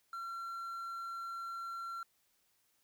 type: tone with quantisation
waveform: triangle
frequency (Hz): 1364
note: F6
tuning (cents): -41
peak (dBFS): -38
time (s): 0.13-2.03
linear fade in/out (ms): 2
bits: 11
effects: white hiss -75 dBFS RMS until 2.83 s